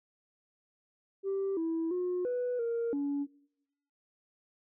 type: tone with pitch steps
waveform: sine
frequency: 390.3 / 327.4 / 360.2 / 493.4 / 465.7 / 284 Hz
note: G4 / E4 / F#4 / B4 / A#4 / C#4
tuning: -8 / -12 / -46 / -2 / -2 / +42 cents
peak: -28 dBFS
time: 1.23-3.27 s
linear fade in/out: 50 ms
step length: 340 ms
effects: noise-tail reverb RT60 0.9 s tail -25 dB re dry + tanh soft clip ceiling -27 dBFS